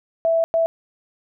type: tone bursts at uneven times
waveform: sine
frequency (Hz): 659.3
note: E5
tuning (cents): 0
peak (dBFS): -15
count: 2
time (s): 0.25-0.44 / 0.54-0.66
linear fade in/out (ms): 0
effects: none